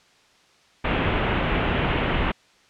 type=low-pass noise; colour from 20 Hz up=pink; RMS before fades=-23 dBFS; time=0.84-2.32 s; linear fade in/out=10 ms; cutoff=3200 Hz; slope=48 dB/octave; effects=white hiss -57 dBFS RMS until 2.69 s + low-pass 5000 Hz 12 dB/octave